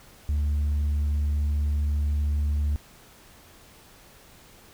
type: tone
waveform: sine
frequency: 73.5 Hz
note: D2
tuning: 2 cents sharp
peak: -19 dBFS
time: 0.29-2.76 s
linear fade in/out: 0 ms
effects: tanh soft clip ceiling -21 dBFS + pink hiss -52 dBFS RMS until 4.73 s